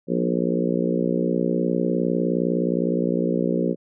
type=harmonic tone with a mistuned harmonic; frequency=59.6 Hz; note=A#1; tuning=39 cents sharp; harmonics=3 / 4 / 5 / 6 / 7 / 8 / 9; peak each=-25 / -26 / -27 / -28 / -28 / -29 / -30 dBFS; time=0.07-3.76 s; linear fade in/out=50 ms; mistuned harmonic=3; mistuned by=-29 cents; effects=none